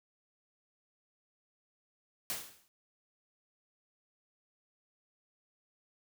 white noise with exponential decay, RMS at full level -34 dBFS, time 2.3-2.68 s, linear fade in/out 0 ms, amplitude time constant 81 ms, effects none

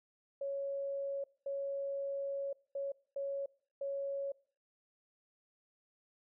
sine tone bursts at uneven times, 555 Hz, C#5, 2 cents sharp, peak -35 dBFS, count 5, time 0.41-1.24 / 1.46-2.53 / 2.75-2.92 / 3.16-3.46 / 3.81-4.32 s, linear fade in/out 5 ms, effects noise-tail reverb RT60 0.5 s tail -23 dB re dry

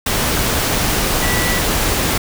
sine tone in noise, 1958 Hz, B6, 15 cents flat, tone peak -22 dBFS, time 1.22-1.59 s, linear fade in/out 5 ms, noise pink, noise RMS -17 dBFS, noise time 0.06-2.18 s, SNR -8 dB, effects none

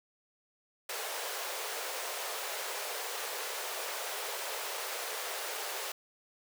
pink high-pass noise, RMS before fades -38 dBFS, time 0.89-5.92 s, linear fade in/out 5 ms, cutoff 420 Hz, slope 48 dB/octave, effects none

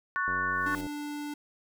sine chord, F# minor, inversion second, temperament just, 1110 / 1480 / 1776 Hz, C#6 / F#6 / A6, +2 / 0 / +16 cents, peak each -31 / -30 / -34 dBFS, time 0.16-0.75 s, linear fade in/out 0 ms
click train, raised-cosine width 2 ms, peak -29 dBFS, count 55, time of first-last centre 0.28-0.866 s, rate 92.1 Hz
white noise with exponential growth, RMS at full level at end -45 dBFS, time 0.37-0.81 s, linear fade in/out 2 ms, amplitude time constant 95 ms
square tone, 293.7 Hz, D4, in tune, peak -35 dBFS, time 0.66-1.34 s, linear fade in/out 5 ms
effects none

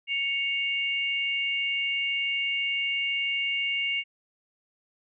sine tone pair together, 2217 / 2801 Hz, C#7 / F7, 0 / +4 cents, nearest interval major third, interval 404 cents, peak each -28 dBFS, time 0.07-4.04 s, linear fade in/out 50 ms, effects none

